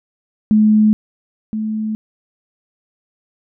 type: tone pair in turn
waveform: sine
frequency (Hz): 214.2 / 216.8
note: A3 / A3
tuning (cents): -46 / -25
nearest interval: unison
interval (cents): 21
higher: second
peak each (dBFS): -8 / -18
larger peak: first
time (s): 0.51-0.93 / 1.53-1.95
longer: neither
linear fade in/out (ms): 0
effects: none